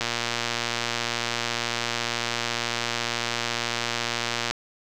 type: click train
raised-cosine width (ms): 0.2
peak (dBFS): -8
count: 532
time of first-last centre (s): 0.01-4.51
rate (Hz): 118
effects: none